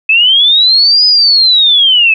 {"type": "linear two-way sweep", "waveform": "sine", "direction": "up then down", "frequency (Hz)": [2554, 5020, 2554], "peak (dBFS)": -4, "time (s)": [0.09, 2.14], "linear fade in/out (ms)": 5, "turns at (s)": 1.06, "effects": []}